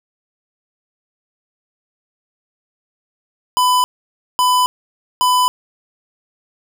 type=tone bursts; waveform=square; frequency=1000 Hz; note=B5; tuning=21 cents sharp; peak=-12 dBFS; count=3; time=3.57-5.48 s; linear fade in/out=0 ms; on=270 ms; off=550 ms; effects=none